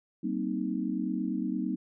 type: chord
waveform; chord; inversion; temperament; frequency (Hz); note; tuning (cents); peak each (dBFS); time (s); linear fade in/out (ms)
sine; C minor seventh; second; equal with one note detuned; 191.3 / 233.1 / 261.6 / 311.1; G3 / Bb3 / C4 / Eb4; -42 / 0 / 0 / 0; -34; 0.23-1.76; 10
effects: none